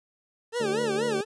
40% pulse tone with vibrato, 432.3 Hz, A4, 31 cents flat, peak -25 dBFS, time 0.52-1.25 s, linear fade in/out 50 ms, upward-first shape sine, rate 4.2 Hz, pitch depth 210 cents each way
harmonic tone, 74.4 Hz, D2, 23 cents sharp, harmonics 2 / 3 / 4 / 5 / 6 / 7 / 8, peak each -40 / -33 / -43 / -39 / -37 / -43 / -38 dBFS, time 0.6-1.21 s, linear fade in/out 5 ms
effects resampled to 22050 Hz + 10-bit

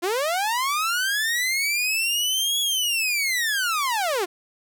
sawtooth linear two-way sweep, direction up then down, 330.8 to 3379 to 330.8 Hz, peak -18 dBFS, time 0.02-4.26 s, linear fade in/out 20 ms, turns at 2.6 s, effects none

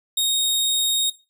sawtooth tone, 3729 Hz, A#7, in tune, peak -15 dBFS, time 0.17-1.1 s, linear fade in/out 5 ms, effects noise-tail reverb RT60 0.3 s tail -20 dB re dry

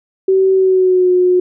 sine tone with pitch glide, 381.5 to 362.4 Hz, G4 to F#4, -47 to -36 cents, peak -8 dBFS, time 0.28-1.4 s, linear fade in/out 5 ms, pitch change -89 cents, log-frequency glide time 0.53-1.11 s, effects none

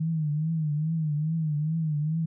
sine tone with vibrato, 155.56 Hz, D#3, in tune, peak -24 dBFS, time 0-2.26 s, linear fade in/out 10 ms, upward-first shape triangle, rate 2.4 Hz, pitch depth 110 cents each way, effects none

